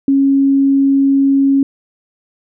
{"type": "tone", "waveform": "sine", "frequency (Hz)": 274.5, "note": "C#4", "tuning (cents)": -17, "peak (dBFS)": -8, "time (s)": [0.08, 1.63], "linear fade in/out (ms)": 2, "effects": []}